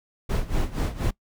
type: noise with tremolo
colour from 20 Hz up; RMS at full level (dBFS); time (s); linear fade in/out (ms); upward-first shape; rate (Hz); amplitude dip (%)
brown; -22; 0.29-1.11; 10; sine; 4.2; 85
effects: noise-tail reverb RT60 0.1 s tail -21 dB re dry